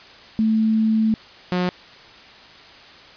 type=tone pair in turn; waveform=sine / sawtooth; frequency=220 / 180.23 Hz; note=A3 / F#3; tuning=0 / -45 cents; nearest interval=minor third; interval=345 cents; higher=first; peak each=-15 dBFS; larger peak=neither; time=0.39-1.14 / 1.52-1.69 s; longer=first; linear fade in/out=0 ms; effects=white hiss -44 dBFS RMS until 3.16 s + resampled to 11025 Hz